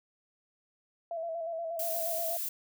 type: tone with vibrato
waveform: sine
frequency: 664 Hz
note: E5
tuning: 12 cents sharp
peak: -33 dBFS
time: 1.11-2.37 s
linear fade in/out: 2 ms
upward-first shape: square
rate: 8.4 Hz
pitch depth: 38 cents each way
type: noise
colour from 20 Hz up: violet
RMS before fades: -35 dBFS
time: 1.79-2.49 s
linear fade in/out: 5 ms
effects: none